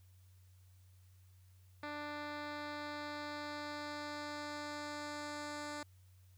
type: tone with low-pass filter sweep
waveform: 10% pulse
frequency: 295.3 Hz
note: D4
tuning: 10 cents sharp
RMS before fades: -44 dBFS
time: 1.83-5.83 s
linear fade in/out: 2 ms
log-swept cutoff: 3200 to 7700 Hz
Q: 1.3
effects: added 92 Hz sine -60 dBFS peak until 6.37 s + white hiss -74 dBFS RMS until 6.37 s